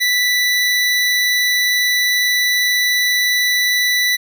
25% pulse tone, 1975.5 Hz, B6, in tune, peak -10 dBFS, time 0-4.17 s, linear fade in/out 20 ms, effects none

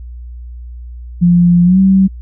sine tone with pitch glide, 174.61 to 191.52 Hz, F3 to G3, 0 to -40 cents, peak -5 dBFS, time 1.21-2.08 s, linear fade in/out 20 ms, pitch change +160 cents, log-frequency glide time 1.64-1.79 s, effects added 60 Hz sine -26 dBFS peak until 2.21 s

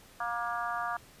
harmonic tone, 236.5 Hz, A#3, 25 cents sharp, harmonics 3 / 4 / 5 / 6 / 7, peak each -36 / -39 / -35 / -39 / -41 dBFS, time 0.2-0.97 s, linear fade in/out 5 ms, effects pink hiss -56 dBFS RMS until 1.2 s + resampled to 32000 Hz

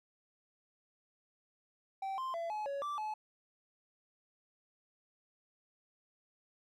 triangle tone with pitch steps, 775 / 1046 / 673 / 850 / 559 / 1169 / 858 Hz, G5 / C6 / E5 / G#5 / C#5 / D6 / A5, -20 / -1 / +36 / +40 / +14 / -8 / -44 cents, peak -34 dBFS, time 2.02-3.14 s, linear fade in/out 5 ms, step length 160 ms, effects none

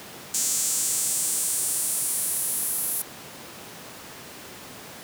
sawtooth tone with high-pass filter sweep, 261.6 Hz, C4, in tune, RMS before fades -26 dBFS, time 0.34-3.02 s, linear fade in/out 5 ms, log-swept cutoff 7200 to 11000 Hz, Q 2.8, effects pink hiss -41 dBFS RMS until 5.03 s + high-pass 150 Hz 12 dB/octave

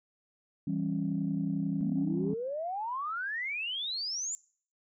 sine chord, C# diminished, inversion first, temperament equal with one note detuned, 164.81 / 196 / 274.3 Hz, E3 / G3 / C#4, 0 / 0 / -18 cents, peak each -33 dBFS, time 0.67-2.34 s, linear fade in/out 5 ms
sine exponential sweep, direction up, 210 to 7300 Hz, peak -32 dBFS, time 1.81-4.35 s, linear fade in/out 0 ms
effects noise-tail reverb RT60 0.5 s tail -23 dB re dry + tanh soft clip ceiling -20 dBFS

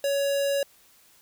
square tone with notch filter, 560 Hz, C#5, 18 cents sharp, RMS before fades -25 dBFS, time 0.04-0.63 s, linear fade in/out 2 ms, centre 1400 Hz, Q 1.9, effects white hiss -58 dBFS RMS until 1.21 s

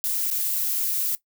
violet noise with dropouts, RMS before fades -25 dBFS, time 0.04-1.15 s, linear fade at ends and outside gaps 0 ms, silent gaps 0.302-0.312 s, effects noise-tail reverb RT60 0.1 s tail -17 dB re dry

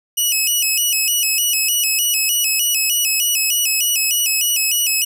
10% pulse tone with vibrato, 2747 Hz, F7, 29 cents flat, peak -7 dBFS, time 0.17-5.05 s, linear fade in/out 10 ms, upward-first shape square, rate 3.3 Hz, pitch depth 110 cents each way, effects none

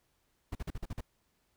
brown noise bursts, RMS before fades -37 dBFS, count 7, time 0.52-1.008 s, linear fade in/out 5 ms, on 32 ms, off 44 ms, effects pink hiss -75 dBFS RMS until 1.56 s

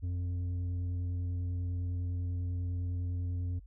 sine tone with tanh clipping, 89 Hz, F2, 33 cents sharp, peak -33 dBFS, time 0.02-3.6 s, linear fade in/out 20 ms, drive 6 dB, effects noise-tail reverb RT60 0.1 s tail -25 dB re dry + added 50 Hz sine -49 dBFS peak until 3.66 s

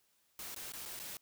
white noise with dropouts, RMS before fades -45 dBFS, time 0.39-1.17 s, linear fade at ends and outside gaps 1 ms, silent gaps 0.546-0.562 / 0.721-0.735 / 0.854-0.858 / 0.992-0.998 s, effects white hiss -74 dBFS RMS until 1.21 s

